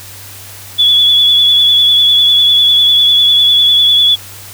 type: tone with vibrato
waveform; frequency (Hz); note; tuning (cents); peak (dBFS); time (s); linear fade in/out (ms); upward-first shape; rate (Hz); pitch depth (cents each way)
sine; 3412; G#7; +46; -5; 0.78-4.16; 20; sine; 10; 29
effects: added 98 Hz sine -36 dBFS peak until 4.53 s + white hiss -32 dBFS RMS until 4.53 s